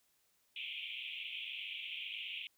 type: band-pass noise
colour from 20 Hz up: pink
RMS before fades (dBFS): -44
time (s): 0.56-2.47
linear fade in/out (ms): 2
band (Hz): 2300 to 3400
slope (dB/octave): 96
effects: white hiss -75 dBFS RMS until 2.57 s